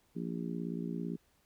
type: harmonic tone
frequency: 57.8 Hz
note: A#1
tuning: 14 cents flat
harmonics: 3 / 4 / 5 / 6 / 7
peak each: -38 / -40 / -43 / -46 / -46 dBFS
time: 0.15-1.17 s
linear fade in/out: 20 ms
effects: pink hiss -71 dBFS RMS until 1.45 s